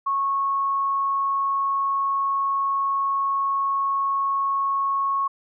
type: tone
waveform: sine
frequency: 1100 Hz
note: C#6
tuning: 14 cents flat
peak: -20 dBFS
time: 0.06-5.28 s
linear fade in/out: 10 ms
effects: none